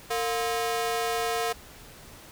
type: ring-modulated tone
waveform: sawtooth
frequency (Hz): 583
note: D5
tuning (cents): -13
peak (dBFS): -19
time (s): 0.1-1.53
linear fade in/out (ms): 10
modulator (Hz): 126
effects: pink hiss -48 dBFS RMS until 2.31 s